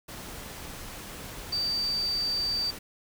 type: tone in noise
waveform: sine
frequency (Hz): 4641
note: D8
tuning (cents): -21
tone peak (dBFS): -26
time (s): 1.52-2.71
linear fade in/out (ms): 10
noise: pink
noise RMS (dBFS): -41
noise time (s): 0.08-2.79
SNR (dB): +12
effects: none